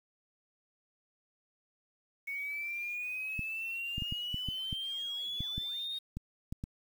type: exponential sweep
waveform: sine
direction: up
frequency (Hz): 2217 to 3729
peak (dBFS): -35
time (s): 2.27-5.99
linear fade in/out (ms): 10
type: clicks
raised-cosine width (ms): 5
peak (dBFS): -25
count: 12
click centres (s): 3.393 / 3.981 / 4.022 / 4.124 / 4.344 / 4.487 / 4.728 / 5.406 / 5.58 / 6.17 / 6.525 / 6.639
effects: 9-bit